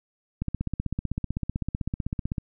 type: click train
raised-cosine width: 5 ms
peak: -15 dBFS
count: 32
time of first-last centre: 0.42-2.382 s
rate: 15.8 Hz
effects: none